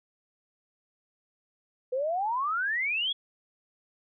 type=exponential sweep; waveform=sine; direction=up; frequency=491.9 to 3424 Hz; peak=-26 dBFS; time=1.92-3.13 s; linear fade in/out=10 ms; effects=none